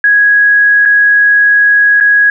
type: tone with dropouts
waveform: sine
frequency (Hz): 1661.2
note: G#6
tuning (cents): 0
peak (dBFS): -4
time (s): 0.04-2.3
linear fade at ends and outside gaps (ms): 2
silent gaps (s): 0.853-0.857 / 2.002-2.008
effects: none